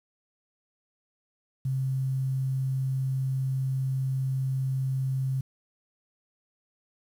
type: tone with quantisation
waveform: sine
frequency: 132.5 Hz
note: C3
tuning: 22 cents sharp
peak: -25 dBFS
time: 1.65-5.41 s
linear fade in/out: 5 ms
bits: 9
effects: none